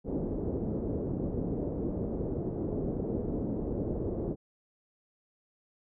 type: low-pass noise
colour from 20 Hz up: white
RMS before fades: -33 dBFS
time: 0.04-4.36 s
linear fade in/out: 50 ms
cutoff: 440 Hz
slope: 24 dB/octave
effects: none